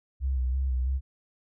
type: tone with vibrato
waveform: sine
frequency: 64.8 Hz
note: C2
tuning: 16 cents flat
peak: -24 dBFS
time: 0.2-1.01 s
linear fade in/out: 50 ms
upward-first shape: square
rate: 3 Hz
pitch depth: 44 cents each way
effects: none

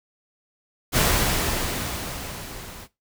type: noise with level ramp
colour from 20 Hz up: pink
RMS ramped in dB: -18 to -41 dBFS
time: 0.92-2.88 s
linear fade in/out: 50 ms
effects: noise-tail reverb RT60 0.2 s tail -17 dB re dry

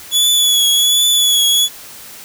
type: tone with vibrato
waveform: sawtooth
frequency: 3405 Hz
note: G#7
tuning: 42 cents sharp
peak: -7 dBFS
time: 0.11-1.69 s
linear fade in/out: 50 ms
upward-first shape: triangle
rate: 1.3 Hz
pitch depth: 41 cents each way
effects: white hiss -35 dBFS RMS until 2.24 s

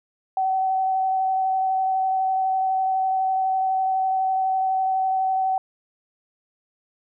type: tone with vibrato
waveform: sine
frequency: 760 Hz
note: F#5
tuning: 46 cents sharp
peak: -19 dBFS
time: 0.37-5.58 s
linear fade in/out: 2 ms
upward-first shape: square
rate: 12 Hz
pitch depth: 9 cents each way
effects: none

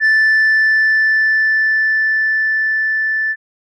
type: tone with level ramp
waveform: sine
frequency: 1758 Hz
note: A6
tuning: 2 cents flat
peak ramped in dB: -6 to -14 dBFS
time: 0-3.36 s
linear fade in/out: 50 ms
effects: tanh soft clip ceiling -8 dBFS

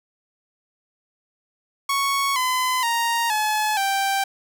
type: tone with pitch steps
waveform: sawtooth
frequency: 1108.7 / 1016.7 / 932.3 / 854.9 / 784 Hz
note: C#6 / B5 / A#5 / G#5 / G5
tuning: 0 / +50 / 0 / +50 / 0 cents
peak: -16 dBFS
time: 1.89-4.24 s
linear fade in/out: 5 ms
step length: 470 ms
effects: none

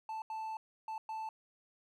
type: tone bursts at uneven times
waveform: triangle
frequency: 880 Hz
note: A5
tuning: in tune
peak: -36 dBFS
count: 4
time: 0.09-0.22 / 0.3-0.57 / 0.88-0.98 / 1.09-1.29 s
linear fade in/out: 2 ms
effects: none

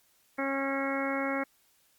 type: harmonic tone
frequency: 273.1 Hz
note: C#4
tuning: 26 cents flat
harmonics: 1 / 2 / 3 / 4 / 5 / 6 / 7 / 8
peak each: -33 / -34 / -39 / -40 / -38 / -41 / -40 / -37 dBFS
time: 0.38-1.44 s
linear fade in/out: 10 ms
effects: white hiss -67 dBFS RMS until 1.98 s + Opus 48 kbps

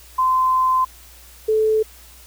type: tone pair in turn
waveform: sine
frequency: 1032 / 435.4 Hz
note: C6 / A4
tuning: -24 / -18 cents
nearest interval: octave + minor third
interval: 1494 cents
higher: first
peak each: -14 dBFS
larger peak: neither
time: 0.18-0.85 / 1.48-1.83 s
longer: first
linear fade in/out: 10 ms
effects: added 60 Hz sine -46 dBFS peak until 2.26 s + white hiss -46 dBFS RMS until 2.26 s

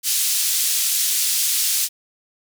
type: band-pass noise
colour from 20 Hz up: white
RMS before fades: -20 dBFS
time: 0.03-1.89 s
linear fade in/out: 50 ms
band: 3700 to 13000 Hz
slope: 12 dB/octave
effects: none

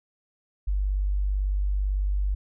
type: tone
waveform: sine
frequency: 49 Hz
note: G1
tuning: in tune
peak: -22 dBFS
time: 0.67-2.35 s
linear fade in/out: 10 ms
effects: none

